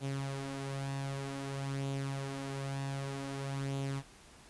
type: tone with flanger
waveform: sawtooth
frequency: 137.2 Hz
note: C#3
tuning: 17 cents flat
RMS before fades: -38 dBFS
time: 0-4.03 s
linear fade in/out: 50 ms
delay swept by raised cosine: 0.28 to 6.18 ms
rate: 0.53 Hz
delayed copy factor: +0.5
effects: pink hiss -57 dBFS RMS until 4.49 s + resampled to 24000 Hz